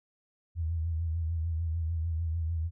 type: tone with vibrato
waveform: sine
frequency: 82 Hz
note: E2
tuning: 9 cents flat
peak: -28 dBFS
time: 0.55-2.71 s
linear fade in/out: 50 ms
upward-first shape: triangle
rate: 6.7 Hz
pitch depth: 77 cents each way
effects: none